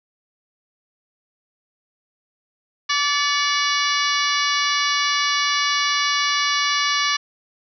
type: harmonic tone with a mistuned harmonic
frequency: 579 Hz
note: D5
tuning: 25 cents flat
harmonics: 2 / 3 / 4 / 5 / 6 / 7 / 8 / 9 / 10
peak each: -23 / -25 / -26 / -27 / -28 / -28 / -29 / -30 / -30 dBFS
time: 2.89-7.17 s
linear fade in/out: 10 ms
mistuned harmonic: 4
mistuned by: -51 cents
effects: none